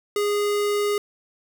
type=tone; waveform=square; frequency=412.1 Hz; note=G#4; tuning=13 cents flat; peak=-21 dBFS; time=0.16-0.98 s; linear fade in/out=2 ms; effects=none